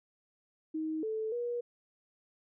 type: tone with pitch steps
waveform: sine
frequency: 314.8 / 438.2 / 480.1 Hz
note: D#4 / A4 / B4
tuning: +20 / -7 / -49 cents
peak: -32 dBFS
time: 0.74-1.61 s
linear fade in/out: 10 ms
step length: 290 ms
effects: none